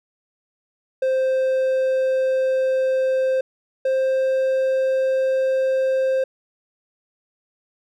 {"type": "tone pair in turn", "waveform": "triangle", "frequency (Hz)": [523.3, 526.6], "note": ["C5", "C5"], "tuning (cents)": [0, 11], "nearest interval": "unison", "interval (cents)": 11, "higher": "second", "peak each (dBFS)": -15, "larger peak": "neither", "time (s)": [[1.02, 3.41], [3.85, 6.24]], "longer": "neither", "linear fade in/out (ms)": 5, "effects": []}